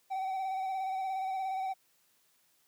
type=tone with vibrato; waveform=triangle; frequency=763 Hz; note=G5; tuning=47 cents flat; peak=-30 dBFS; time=0.1-1.74 s; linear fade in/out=20 ms; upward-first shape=square; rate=17 Hz; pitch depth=25 cents each way; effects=white hiss -70 dBFS RMS until 2.67 s + high-pass 100 Hz 12 dB/octave